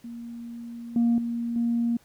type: tone with level steps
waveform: sine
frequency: 234.8 Hz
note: A#3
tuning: 13 cents sharp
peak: -35 / -17 / -26 / -21 dBFS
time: 0.04-1.97 s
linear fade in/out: 5 ms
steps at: 0.96 / 1.18 / 1.56 s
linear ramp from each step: 2 ms
effects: tanh soft clip ceiling -16 dBFS + pink hiss -60 dBFS RMS until 2.04 s